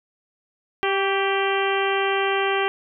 harmonic tone with a mistuned harmonic, 392.5 Hz, G4, 2 cents sharp, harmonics 1 / 2 / 3 / 4 / 5 / 6 / 7 / 8, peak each -23 / -26 / -28 / -29 / -30 / -31 / -31 / -32 dBFS, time 0.83-2.68 s, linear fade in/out 0 ms, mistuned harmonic 3, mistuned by -32 cents, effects none

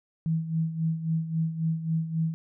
sine tone with tremolo, 161.9 Hz, E3, 31 cents flat, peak -22 dBFS, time 0.26-2.34 s, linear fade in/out 0 ms, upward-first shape sine, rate 3.7 Hz, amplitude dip 70%, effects none

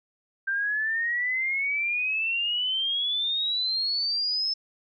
sine exponential sweep, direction up, 1568 to 5274 Hz, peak -24 dBFS, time 0.47-4.54 s, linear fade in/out 10 ms, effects none

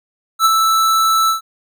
square tone with ADSR envelope, 1318.5 Hz, E6, in tune, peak -8 dBFS, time 0.39-1.41 s, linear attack 62 ms, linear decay 28 ms, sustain -4 dB, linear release 120 ms, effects none

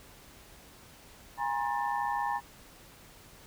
sine tone cluster, 820 / 951 / 1065 / 1772 Hz, G#5 / A#5 / C6 / A6, -22 / +34 / +30 / +12 cents, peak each -32 / -33 / -37 / -39 dBFS, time 1.37-2.41 s, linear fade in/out 50 ms, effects pink hiss -54 dBFS RMS until 3.46 s

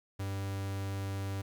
45% pulse tone, 98 Hz, G2, in tune, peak -34 dBFS, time 0.19-1.42 s, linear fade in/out 10 ms, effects 11-bit

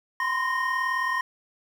triangle tone cluster, 1013 / 1052 / 1854 Hz, B5 / C6 / A#6, +44 / +9 / -10 cents, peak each -28 / -27 / -25 dBFS, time 0.2-1.21 s, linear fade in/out 2 ms, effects 9-bit

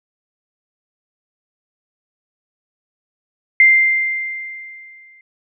sine tone with exponential decay, 2093 Hz, C7, in tune, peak -5 dBFS, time 3.6-5.21 s, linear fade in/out 2 ms, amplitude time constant 350 ms, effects none

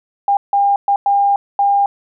sine tone bursts at uneven times, 803 Hz, G5, 41 cents sharp, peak -10 dBFS, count 5, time 0.28-0.37 / 0.53-0.76 / 0.88-0.96 / 1.06-1.36 / 1.59-1.86 s, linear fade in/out 2 ms, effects none

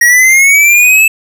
square linear sweep, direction up, 1881 to 2637 Hz, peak -4 dBFS, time 0.01-1.08 s, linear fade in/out 5 ms, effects none

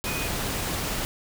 sine tone in noise, 2489 Hz, D#7, in tune, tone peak -33 dBFS, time 0.06-0.27 s, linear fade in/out 0 ms, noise pink, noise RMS -29 dBFS, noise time 0.04-1.05 s, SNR -7 dB, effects none

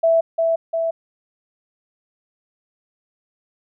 sine tone with echo, 659.3 Hz, E5, in tune, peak -12 dBFS, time 0.03-0.21 s, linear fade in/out 10 ms, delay 350 ms, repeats 2, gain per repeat -3 dB, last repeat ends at 0.91 s, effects none

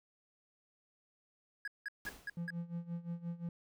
triangle tone bursts, 1661.2 Hz, G#6, in tune, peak -36 dBFS, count 5, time 1.65-2.505 s, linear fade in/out 2 ms, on 27 ms, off 180 ms
pink noise with exponential decay, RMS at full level -46 dBFS, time 2.05-2.48 s, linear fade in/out 1 ms, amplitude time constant 92 ms
triangle tone with tremolo, 170.8 Hz, F3, 38 cents flat, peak -34 dBFS, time 2.37-3.49 s, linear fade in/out 2 ms, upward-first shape sine, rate 5.7 Hz, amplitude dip 85%
effects none

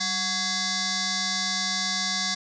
sine tone with frequency modulation, 193.7 Hz, G3, 20 cents flat, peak -24 dBFS, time 0-2.35 s, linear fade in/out 10 ms, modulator 928 Hz, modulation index 6.3, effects none

